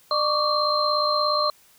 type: tone cluster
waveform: sine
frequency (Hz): 601 / 1120 / 1177 / 4149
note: D5 / C#6 / D6 / C8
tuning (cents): +40 / +18 / +3 / -15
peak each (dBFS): -25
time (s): 0.11-1.5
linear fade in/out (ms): 2
effects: white hiss -56 dBFS RMS until 1.78 s